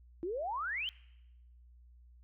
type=exponential sweep; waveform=sine; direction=up; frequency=326.4 to 3200 Hz; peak=-34 dBFS; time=0.23-0.89 s; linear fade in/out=0 ms; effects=noise-tail reverb RT60 0.9 s tail -23 dB re dry + added 60 Hz sine -56 dBFS peak until 2.23 s